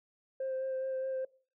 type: tone with vibrato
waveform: sine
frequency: 526 Hz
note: C5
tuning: 9 cents sharp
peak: -31 dBFS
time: 0.4-1.25 s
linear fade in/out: 5 ms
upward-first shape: sine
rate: 4.8 Hz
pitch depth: 15 cents each way
effects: noise-tail reverb RT60 0.4 s tail -22 dB re dry + tanh soft clip ceiling -30 dBFS